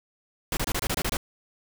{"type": "noise bursts", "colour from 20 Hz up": "pink", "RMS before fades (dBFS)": -27, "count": 9, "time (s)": [0.52, 1.17], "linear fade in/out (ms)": 2, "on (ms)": 50, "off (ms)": 25, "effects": []}